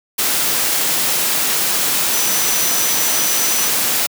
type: tone in noise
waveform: sine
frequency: 5950 Hz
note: F#8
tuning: 9 cents sharp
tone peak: -21 dBFS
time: 2.13-3.69 s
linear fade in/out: 10 ms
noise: white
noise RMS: -17 dBFS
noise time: 0.18-4.07 s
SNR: -7 dB
effects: high-pass 150 Hz 12 dB/octave